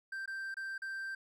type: tone with dropouts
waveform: triangle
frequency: 1569 Hz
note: G6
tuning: 1 cent sharp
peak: -36 dBFS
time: 0.12-1.15 s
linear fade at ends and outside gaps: 5 ms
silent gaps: 0.259-0.276 / 0.543-0.568 / 0.78-0.819 s
effects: none